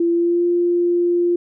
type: tone with pitch glide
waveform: sine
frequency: 340 to 348.6 Hz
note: F4 to F4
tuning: -46 to -3 cents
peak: -14 dBFS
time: 0-1.36 s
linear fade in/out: 5 ms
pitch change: +43 cents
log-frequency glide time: 0.11-0.46 s
effects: none